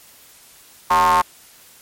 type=ring-modulated tone; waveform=square; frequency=85.4 Hz; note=F2; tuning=38 cents flat; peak=-10 dBFS; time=0.9-1.22 s; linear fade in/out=10 ms; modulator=987 Hz; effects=white hiss -47 dBFS RMS until 1.81 s + MP3 64 kbps